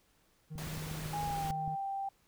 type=tone; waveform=triangle; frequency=155.56 Hz; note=D#3; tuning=in tune; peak=-38 dBFS; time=0.5-1.76 s; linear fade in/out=20 ms
type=clicks; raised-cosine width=5 ms; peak=-32 dBFS; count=11; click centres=0.556 / 0.672 / 0.776 / 0.914 / 1.06 / 1.237 / 1.277 / 1.309 / 1.448 / 1.504 / 1.678 s
type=noise; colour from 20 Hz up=pink; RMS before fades=-44 dBFS; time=0.58-1.51 s; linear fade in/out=0 ms
type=tone with pitch glide; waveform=sine; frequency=824 to 785.4 Hz; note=G#5 to G5; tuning=-14 to +3 cents; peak=-34 dBFS; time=1.13-2.09 s; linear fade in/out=5 ms; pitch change=-83 cents; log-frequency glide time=1.25-1.49 s
effects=pink hiss -70 dBFS RMS until 2.27 s